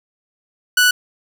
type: tone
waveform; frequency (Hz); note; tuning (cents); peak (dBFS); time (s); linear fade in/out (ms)
sawtooth; 1480; F#6; 0; -7; 0.77-0.91; 5
effects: none